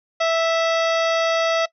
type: harmonic tone with a mistuned harmonic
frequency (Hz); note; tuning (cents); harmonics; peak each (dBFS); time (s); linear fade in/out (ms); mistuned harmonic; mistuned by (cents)
658; E5; -3; 1 / 2 / 3 / 4 / 5 / 6 / 7 / 8 / 9; -18 / -24 / -28 / -30 / -32 / -34 / -35 / -36 / -37; 0.2-1.66; 10; 6; -65
effects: noise-tail reverb RT60 0.1 s tail -21 dB re dry